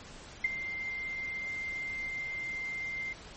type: tone with ADSR envelope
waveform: sine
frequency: 2093 Hz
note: C7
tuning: in tune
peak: -22 dBFS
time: 0.44-3.13 s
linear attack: 7 ms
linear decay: 22 ms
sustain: -12 dB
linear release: 4 ms
effects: pink hiss -49 dBFS RMS until 3.36 s + MP3 32 kbps